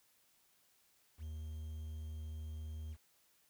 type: tone with quantisation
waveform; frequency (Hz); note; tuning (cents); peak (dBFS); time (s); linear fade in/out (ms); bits
triangle; 77.78; D#2; 0; -40; 1.18-2.97; 50; 11
effects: white hiss -72 dBFS RMS until 3.49 s